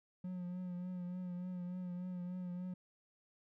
triangle tone with vibrato, 180 Hz, F#3, 47 cents flat, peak -38 dBFS, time 0.24-2.74 s, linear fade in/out 5 ms, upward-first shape triangle, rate 3.4 Hz, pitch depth 39 cents each way, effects none

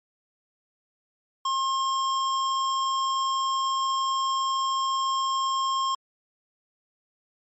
square tone, 1069 Hz, C6, 37 cents sharp, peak -24 dBFS, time 1.45-5.95 s, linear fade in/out 5 ms, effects MP3 32 kbps

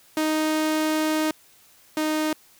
sawtooth tone pair in turn, 311.1 / 309.5 Hz, D#4 / D#4, 0 / -9 cents, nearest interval unison, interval 9 cents, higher first, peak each -17 / -18 dBFS, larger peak first, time 0.17-1.31 / 1.97-2.33 s, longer first, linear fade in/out 2 ms, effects white hiss -55 dBFS RMS until 2.59 s

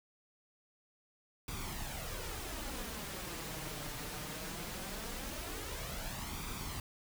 pink noise with flanger, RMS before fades -42 dBFS, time 1.48-6.8 s, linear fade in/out 2 ms, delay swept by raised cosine 0.84 to 6.74 ms, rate 0.2 Hz, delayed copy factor +0.55, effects none

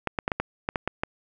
clicks, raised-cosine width 0.5 ms, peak -10 dBFS, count 9, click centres 0.073 / 0.188 / 0.279 / 0.318 / 0.4 / 0.689 / 0.758 / 0.876 / 1.035 s, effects none

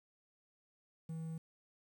triangle tone with quantisation, 161.8 Hz, E3, 32 cents flat, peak -38 dBFS, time 1.09-1.38 s, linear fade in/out 5 ms, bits 11, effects none

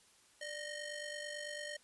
sawtooth ring-modulated tone, 1231 Hz, D#6, 19 cents flat, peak -35 dBFS, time 0.41-1.77 s, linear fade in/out 5 ms, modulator 640 Hz, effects white hiss -66 dBFS RMS until 1.83 s + resampled to 24000 Hz

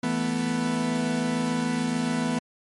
40% pulse chord, E suspended fourth, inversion none, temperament equal, 164.81 / 220 / 246.9 Hz, E3 / A3 / B3, 0 / 0 / 0 cents, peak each -30 / -29 / -25 dBFS, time 0.03-2.39 s, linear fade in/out 5 ms, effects MP3 48 kbps

